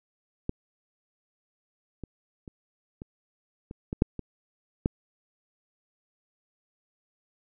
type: clicks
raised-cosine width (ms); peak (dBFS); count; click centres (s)
3; -15 / -24 / -29 / -26 / -26 / -18 / -6 / -21 / -10; 9; 0.494 / 2.037 / 2.478 / 3.019 / 3.711 / 3.929 / 4.021 / 4.193 / 4.859
effects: none